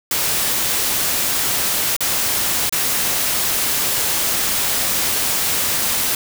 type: noise with dropouts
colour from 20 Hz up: white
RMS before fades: -19 dBFS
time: 0.11-6.15 s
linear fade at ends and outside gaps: 2 ms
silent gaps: 1.965-2.006 / 2.695-2.724 s
effects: none